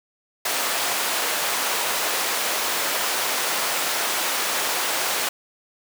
pink high-pass noise, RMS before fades -24 dBFS, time 0.45-5.29 s, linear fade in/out 5 ms, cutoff 620 Hz, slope 12 dB/octave, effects none

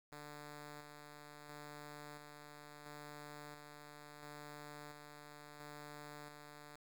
5% pulse tone with tremolo, 147.7 Hz, D3, 10 cents sharp, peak -39 dBFS, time 0.12-6.76 s, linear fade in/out 2 ms, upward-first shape square, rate 0.73 Hz, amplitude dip 30%, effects 11-bit

